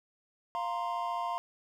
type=chord; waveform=triangle; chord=F suspended fourth; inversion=none; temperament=equal; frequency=698.5 / 932.3 / 1046.5 Hz; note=F5 / Bb5 / C6; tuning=0 / 0 / 0 cents; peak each=-34 dBFS; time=0.55-1.38 s; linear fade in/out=0 ms; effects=none